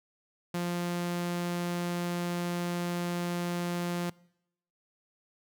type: tone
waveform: sawtooth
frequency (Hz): 174.61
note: F3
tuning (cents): 0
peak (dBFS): -26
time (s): 0.54-4.1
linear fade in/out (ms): 5
effects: noise-tail reverb RT60 0.8 s tail -24 dB re dry